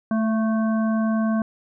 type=harmonic tone with a mistuned harmonic; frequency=220 Hz; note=A3; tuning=in tune; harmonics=1 / 3 / 5 / 7; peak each=-19 / -29 / -33 / -36 dBFS; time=0.11-1.42 s; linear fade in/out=2 ms; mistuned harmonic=3; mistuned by=+23 cents; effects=none